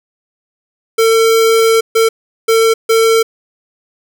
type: tone bursts at uneven times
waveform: square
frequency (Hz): 450.8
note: A4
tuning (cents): +42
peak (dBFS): -8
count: 4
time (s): 0.98-1.81 / 1.95-2.09 / 2.48-2.74 / 2.89-3.23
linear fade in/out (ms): 10
effects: none